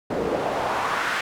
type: noise with band-pass filter sweep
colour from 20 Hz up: pink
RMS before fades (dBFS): -25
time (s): 0.1-1.21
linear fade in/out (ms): 5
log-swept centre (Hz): 380 to 1700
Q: 1.7
effects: none